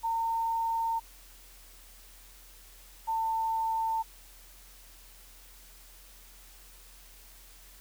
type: tone pair in turn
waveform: sine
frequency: 911 / 896.9 Hz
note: A#5 / A5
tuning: -40 / +33 cents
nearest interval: unison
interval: 27 cents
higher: first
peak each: -27 dBFS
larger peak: neither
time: 0.03-1 / 3.07-4.03 s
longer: first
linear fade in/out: 20 ms
effects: added 42 Hz sine -54 dBFS peak until 7.8 s + white hiss -55 dBFS RMS until 7.8 s